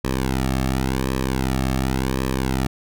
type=tone with flanger; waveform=sawtooth; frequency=65.41 Hz; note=C2; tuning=in tune; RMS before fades=-22 dBFS; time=0.04-2.67 s; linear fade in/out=5 ms; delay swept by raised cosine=1.4 to 2.04 ms; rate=0.91 Hz; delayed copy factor=-1; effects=none